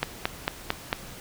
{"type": "click train", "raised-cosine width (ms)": 0.3, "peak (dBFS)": -7, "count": 5, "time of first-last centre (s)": [0.03, 0.929], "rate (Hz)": 4.45, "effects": ["pink hiss -43 dBFS RMS until 1.2 s"]}